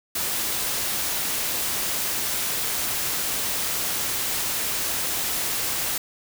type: noise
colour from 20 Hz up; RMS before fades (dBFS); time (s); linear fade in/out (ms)
white; -26; 0.15-5.98; 5
effects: none